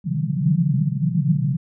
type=band-pass noise; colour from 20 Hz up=pink; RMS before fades=-20 dBFS; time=0.04-1.57 s; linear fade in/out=10 ms; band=130 to 190 Hz; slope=96 dB/octave; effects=none